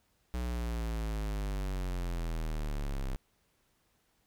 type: linear sweep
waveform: square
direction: down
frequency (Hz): 61.74 to 32.17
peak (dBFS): -33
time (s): 0.34-3.16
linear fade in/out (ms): 0
effects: pink hiss -73 dBFS RMS until 4.26 s